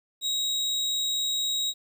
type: tone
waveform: 35% pulse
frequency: 3809 Hz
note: A#7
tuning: 37 cents sharp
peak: -23 dBFS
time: 0.21-1.74 s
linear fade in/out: 50 ms
effects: 10-bit